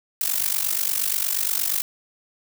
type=noise with amplitude modulation; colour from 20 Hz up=blue; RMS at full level=-20 dBFS; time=0.21-1.82 s; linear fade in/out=0 ms; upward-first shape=sine; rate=48.5 Hz; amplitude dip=85%; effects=none